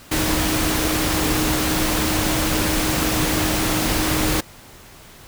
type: tone in noise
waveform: sine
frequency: 311.1 Hz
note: D#4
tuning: in tune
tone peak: -24 dBFS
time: 0.11-4.41 s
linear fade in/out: 10 ms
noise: pink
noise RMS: -21 dBFS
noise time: 0.11-4.41 s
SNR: -6 dB
effects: pink hiss -44 dBFS RMS until 5.27 s